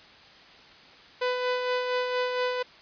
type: tone with tremolo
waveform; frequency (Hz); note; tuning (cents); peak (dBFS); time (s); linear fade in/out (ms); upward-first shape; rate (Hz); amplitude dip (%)
sawtooth; 499.5; B4; +20; -20; 1.21-2.63; 10; sine; 4.3; 40
effects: white hiss -51 dBFS RMS until 2.81 s + resampled to 11025 Hz